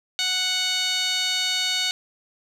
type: tone with band-pass filter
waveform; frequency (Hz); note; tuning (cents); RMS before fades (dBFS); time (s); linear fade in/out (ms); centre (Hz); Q
15% pulse; 740; F#5; 0; -24; 0.19-1.91; 0; 4400; 5.8
effects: none

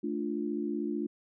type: chord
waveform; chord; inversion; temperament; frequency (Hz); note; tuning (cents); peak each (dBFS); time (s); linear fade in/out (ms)
sine; D minor; second; equal; 220 / 293.7 / 349.2; A3 / D4 / F4; 0 / 0 / 0; -35 / -34 / -35; 0.03-1.07; 10
effects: none

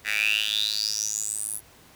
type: tone with high-pass filter sweep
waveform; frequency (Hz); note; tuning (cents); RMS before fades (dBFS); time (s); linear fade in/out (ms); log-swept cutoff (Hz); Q
10% pulse; 106.3; G#2; +41; -27; 0.04-1.61; 50; 2000 to 11000; 9.7
effects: pink hiss -53 dBFS RMS until 1.95 s + high-pass 60 Hz 12 dB/octave

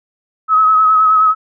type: tone with vibrato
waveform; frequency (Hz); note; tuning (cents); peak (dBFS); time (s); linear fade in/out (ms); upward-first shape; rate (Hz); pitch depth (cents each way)
sine; 1280; D#6; +49; -7; 0.48-1.35; 50; triangle; 9.6; 35
effects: none

